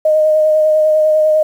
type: tone with vibrato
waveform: sine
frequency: 619 Hz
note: D#5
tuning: 9 cents flat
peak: -8 dBFS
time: 0.05-1.43 s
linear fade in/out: 5 ms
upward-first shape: sine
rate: 10 Hz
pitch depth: 16 cents each way
effects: 7-bit